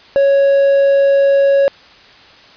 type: tone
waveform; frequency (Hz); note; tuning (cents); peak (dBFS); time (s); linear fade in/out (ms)
triangle; 554.4; C#5; 0; -6; 0.16-1.68; 0
effects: white hiss -42 dBFS RMS until 2.56 s + resampled to 11025 Hz